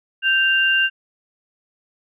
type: tone pair together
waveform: sine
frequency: 1562.4 / 2787 Hz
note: G6 / F7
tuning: -6 / -4 cents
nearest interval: minor seventh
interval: 1002 cents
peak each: -17 dBFS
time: 0.22-0.9 s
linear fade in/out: 50 ms
effects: none